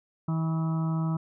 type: harmonic tone with a mistuned harmonic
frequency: 161.2 Hz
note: E3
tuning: 38 cents flat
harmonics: 1 / 2 / 4 / 5 / 6 / 7 / 8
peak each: -25 / -37 / -44 / -46 / -43 / -47 / -43 dBFS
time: 0.28-1.17 s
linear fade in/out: 5 ms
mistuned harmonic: 6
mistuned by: +26 cents
effects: none